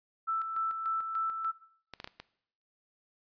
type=tone with tremolo; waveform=sine; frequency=1324 Hz; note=E6; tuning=7 cents sharp; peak=-28 dBFS; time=0.27-1.52 s; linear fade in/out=20 ms; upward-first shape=square; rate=3.4 Hz; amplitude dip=45%
type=clicks; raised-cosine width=0.2 ms; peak=-24 / -24 / -21 / -27 / -25 dBFS; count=5; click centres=1.937 / 2.001 / 2.044 / 2.075 / 2.2 s
effects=noise-tail reverb RT60 0.7 s tail -19 dB re dry + resampled to 11025 Hz